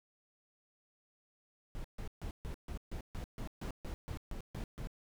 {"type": "noise bursts", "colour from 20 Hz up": "brown", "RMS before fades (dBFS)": -41, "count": 14, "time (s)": [1.75, 4.872], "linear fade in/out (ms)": 0, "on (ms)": 93, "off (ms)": 140, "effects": []}